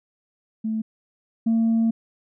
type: tone pair in turn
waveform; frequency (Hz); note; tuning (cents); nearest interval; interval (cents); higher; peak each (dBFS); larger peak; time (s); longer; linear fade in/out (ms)
sine; 220 / 226.8; A3 / A#3; 0 / -47; minor second; 53; second; -22 / -15; second; 0.64-0.82 / 1.46-1.91; second; 10
effects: tanh soft clip ceiling -15 dBFS